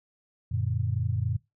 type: chord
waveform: sine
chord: Gb augmented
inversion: none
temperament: equal with one note detuned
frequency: 92.5 / 116.2 / 146.83 Hz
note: Gb2 / Bb2 / D3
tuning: 0 / -5 / 0 cents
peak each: -29 / -28 / -34 dBFS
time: 0.51-1.37 s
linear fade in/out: 10 ms
effects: noise-tail reverb RT60 0.2 s tail -21 dB re dry